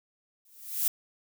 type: noise with exponential growth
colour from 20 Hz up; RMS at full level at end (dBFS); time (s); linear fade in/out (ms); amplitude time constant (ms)
violet; -23; 0.45-0.88; 2; 92
effects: none